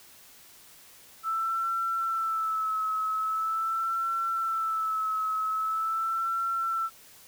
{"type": "tone with vibrato", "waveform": "sine", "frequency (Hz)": 1318.5, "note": "E6", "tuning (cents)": 0, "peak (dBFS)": -26, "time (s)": [1.23, 6.9], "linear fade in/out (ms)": 50, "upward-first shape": "sine", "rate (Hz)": 0.43, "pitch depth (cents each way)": 41, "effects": ["white hiss -53 dBFS RMS until 7.27 s"]}